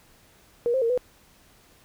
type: tone with pitch steps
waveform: sine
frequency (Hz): 475.3 / 526 / 461 / 498.7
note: A#4 / C5 / A#4 / B4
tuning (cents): +34 / +9 / -19 / +17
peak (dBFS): -20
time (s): 0.66-0.976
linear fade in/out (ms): 0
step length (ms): 79
effects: pink hiss -57 dBFS RMS until 1.84 s